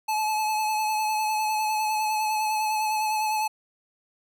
square tone with vibrato, 861 Hz, A5, 38 cents flat, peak -24 dBFS, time 0.08-3.48 s, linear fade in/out 10 ms, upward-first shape sine, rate 9.9 Hz, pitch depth 23 cents each way, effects none

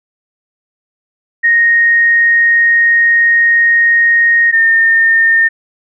sine tone pair in turn, 1863 / 1821.5 Hz, A#6 / A#6, -2 / -41 cents, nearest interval unison, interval 39 cents, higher first, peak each -6 dBFS, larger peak neither, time 1.43-4.52 / 4.52-5.49 s, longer first, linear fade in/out 20 ms, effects none

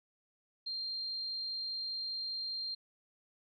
sine tone, 4185 Hz, C8, in tune, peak -36 dBFS, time 0.66-2.75 s, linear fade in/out 10 ms, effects none

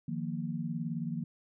sine chord, Eb suspended second, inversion none, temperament equal, 155.56 / 174.61 / 233.1 Hz, Eb3 / F3 / Bb3, 0 / 0 / 0 cents, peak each -37 / -37 / -37 dBFS, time 0.08-1.24 s, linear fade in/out 5 ms, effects none

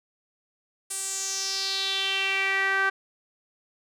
sawtooth tone with band-pass filter sweep, 388.1 Hz, G4, 17 cents flat, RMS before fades -27 dBFS, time 0.9-2.9 s, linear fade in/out 10 ms, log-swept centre 9000 to 1500 Hz, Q 4.2, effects none

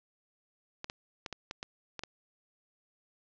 clicks, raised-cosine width 0.2 ms, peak -21 dBFS, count 8, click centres 0.844 / 0.899 / 1.262 / 1.327 / 1.511 / 1.629 / 1.993 / 2.036 s, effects resampled to 16000 Hz + 9-bit

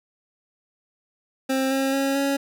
25% pulse tone with pitch steps, 265.2 / 269.2 / 273.3 / 277.4 Hz, C4 / C4 / C#4 / C#4, +23 / +49 / -24 / +1 cents, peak -17 dBFS, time 1.49-2.37 s, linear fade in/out 10 ms, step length 220 ms, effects none

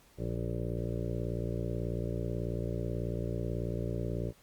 harmonic tone, 58.27 Hz, A#1, in tune, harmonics 1 / 2 / 3 / 5 / 6 / 7 / 8 / 9 / 10, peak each -38 / -36 / -39 / -44 / -43 / -42 / -45 / -47 / -45 dBFS, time 0.17-4.33 s, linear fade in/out 50 ms, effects pink hiss -62 dBFS RMS until 4.42 s + Opus 48 kbps

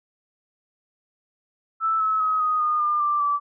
sine tone with pitch steps, 1318.5 / 1294.4 / 1270.6 / 1247.4 / 1224.5 / 1202.1 / 1180.1 / 1158.5 Hz, E6 / E6 / D#6 / D#6 / D#6 / D6 / D6 / D6, 0 / -32 / +36 / +4 / -28 / +40 / +8 / -24 cents, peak -19 dBFS, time 1.8-3.4 s, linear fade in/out 50 ms, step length 200 ms, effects none

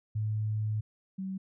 sine tone pair in turn, 107.5 / 190.72 Hz, A2 / G3, -40 / -47 cents, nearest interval minor seventh, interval 993 cents, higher second, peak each -28 / -33 dBFS, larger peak first, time 0.15-0.81 / 1.18-1.38 s, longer first, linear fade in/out 10 ms, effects none

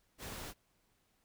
pink noise, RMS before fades -45 dBFS, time 0.18-0.54 s, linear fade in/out 50 ms, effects pink hiss -75 dBFS RMS until 1.24 s

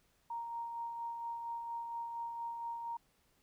sine tone with tremolo, 932.3 Hz, A#5, in tune, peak -37 dBFS, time 0.3-2.97 s, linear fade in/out 5 ms, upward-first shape sine, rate 4.3 Hz, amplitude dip 35%, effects pink hiss -73 dBFS RMS until 3.42 s

